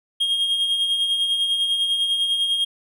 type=tone with tremolo; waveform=triangle; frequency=3243 Hz; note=G#7; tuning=42 cents flat; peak=-15 dBFS; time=0.2-2.65 s; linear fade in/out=10 ms; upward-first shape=triangle; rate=10 Hz; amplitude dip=50%; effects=none